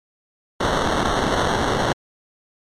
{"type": "noise with sample-and-hold", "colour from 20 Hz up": "violet", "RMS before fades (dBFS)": -20, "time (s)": [0.6, 1.93], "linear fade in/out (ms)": 10, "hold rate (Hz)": 2450, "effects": ["low-pass 6000 Hz 12 dB/octave", "MP3 64 kbps"]}